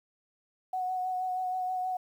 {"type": "tone with vibrato", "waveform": "sine", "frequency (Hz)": 739, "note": "F#5", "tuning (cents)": -2, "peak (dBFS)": -29, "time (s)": [0.73, 1.97], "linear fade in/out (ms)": 5, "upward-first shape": "sine", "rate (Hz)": 6.3, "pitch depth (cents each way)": 18, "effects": ["10-bit"]}